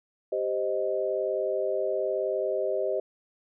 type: chord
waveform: sine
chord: C minor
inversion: second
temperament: equal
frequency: 392 / 523.3 / 622.3 Hz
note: G4 / C5 / Eb5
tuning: 0 / 0 / 0 cents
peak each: -30 / -30 / -29 dBFS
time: 0.32-3 s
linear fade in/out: 5 ms
effects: none